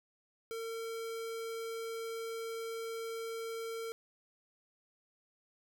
square tone, 454.5 Hz, A#4, 44 cents flat, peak -39 dBFS, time 0.51-3.92 s, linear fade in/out 0 ms, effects none

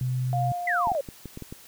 sine tone, 127.3 Hz, C3, 47 cents flat, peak -24 dBFS, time 0.01-0.52 s, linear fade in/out 2 ms
sine tone with tremolo, 705 Hz, F5, 16 cents sharp, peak -25 dBFS, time 0.33-0.95 s, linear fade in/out 0 ms, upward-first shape sine, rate 2.6 Hz, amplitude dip 35%
sine exponential sweep, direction down, 2093 to 523.3 Hz, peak -23 dBFS, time 0.67-1.01 s, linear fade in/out 5 ms
clicks, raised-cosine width 3 ms, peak -24 dBFS, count 7, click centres 0.872 / 0.918 / 1.088 / 1.257 / 1.374 / 1.423 / 1.525 s
effects white hiss -50 dBFS RMS until 1.67 s

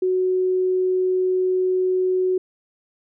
sine tone, 370 Hz, F#4, in tune, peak -17 dBFS, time 0.02-2.38 s, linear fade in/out 5 ms, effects none

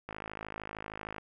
click train, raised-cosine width 0.5 ms, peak -24 dBFS, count 59, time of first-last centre 0.09-1.182 s, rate 53.1 Hz, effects none

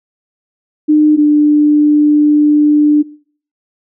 sine tone pair in turn, 303.2 / 297.6 Hz, D#4 / D4, -45 / +23 cents, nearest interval unison, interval 32 cents, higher first, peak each -5 dBFS, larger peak neither, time 0.88-1.17 / 1.17-3.03 s, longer second, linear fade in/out 20 ms, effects noise-tail reverb RT60 0.5 s tail -22 dB re dry

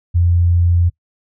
sine tone, 86.7 Hz, F2, 12 cents flat, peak -10 dBFS, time 0.14-0.9 s, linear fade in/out 20 ms, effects noise-tail reverb RT60 0.1 s tail -21 dB re dry

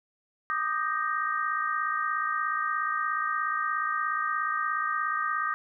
sine chord, Eb major seventh, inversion third, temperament equal with one note detuned, 1187.6 / 1244.5 / 1568 / 1864.7 Hz, D6 / Eb6 / G6 / Bb6, +19 / 0 / 0 / 0 cents, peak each -33 / -29 / -33 / -34 dBFS, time 0.5-5.54 s, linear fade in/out 0 ms, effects none

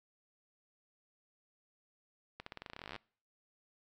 accelerating click train, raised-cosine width 0.3 ms, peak -28 dBFS, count 21, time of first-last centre 2.4-2.962 s, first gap 64 ms, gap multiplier 0.9, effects noise-tail reverb RT60 0.5 s tail -25 dB re dry

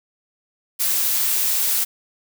blue noise, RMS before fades -20 dBFS, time 0.79-1.85 s, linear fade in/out 20 ms, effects none

